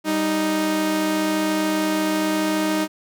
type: tone pair together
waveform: sawtooth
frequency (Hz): 196 / 311.1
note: G3 / D#4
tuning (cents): 0 / 0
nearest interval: minor sixth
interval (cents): 800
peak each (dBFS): -23 / -16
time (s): 0.04-2.88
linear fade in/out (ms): 50
effects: none